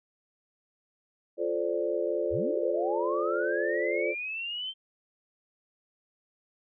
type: chord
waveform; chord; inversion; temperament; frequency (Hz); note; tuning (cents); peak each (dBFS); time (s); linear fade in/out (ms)
sine; D minor seventh; first; equal with one note detuned; 349.2 / 434.7 / 523.3 / 587.3; F4 / A4 / C5 / D5; 0 / -21 / 0 / 0; -32; 1.37-4.15; 50
type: linear sweep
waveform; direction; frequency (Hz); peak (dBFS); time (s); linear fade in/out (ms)
sine; up; 47.25 to 3136; -32; 2.3-4.74; 50
effects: none